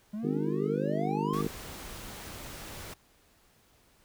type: exponential sweep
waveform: triangle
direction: up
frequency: 203.2 to 1197 Hz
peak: -31 dBFS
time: 0.13-1.42 s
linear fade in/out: 10 ms
type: harmonic tone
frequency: 51 Hz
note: G#1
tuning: 31 cents flat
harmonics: 3 / 4 / 5 / 6 / 7 / 8 / 9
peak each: -34 / -35 / -36 / -37 / -37 / -40 / -37 dBFS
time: 0.23-1.48 s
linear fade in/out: 10 ms
type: noise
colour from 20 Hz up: pink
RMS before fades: -43 dBFS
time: 1.33-2.94 s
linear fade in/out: 5 ms
effects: pink hiss -64 dBFS RMS until 4.04 s